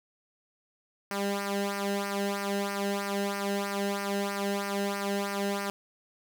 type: tone with flanger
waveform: sawtooth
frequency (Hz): 200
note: G3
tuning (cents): +35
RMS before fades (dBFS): -31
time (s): 1.11-5.7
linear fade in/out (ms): 0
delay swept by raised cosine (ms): 0.27 to 0.89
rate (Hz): 3.1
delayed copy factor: -0.75
effects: none